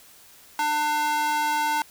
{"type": "tone with high-pass filter", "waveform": "square", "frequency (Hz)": 299.3, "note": "D4", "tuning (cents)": 33, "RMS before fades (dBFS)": -24, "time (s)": [0.59, 1.82], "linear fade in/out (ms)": 2, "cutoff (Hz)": 910, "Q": 2.2, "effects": ["white hiss -51 dBFS RMS until 1.9 s"]}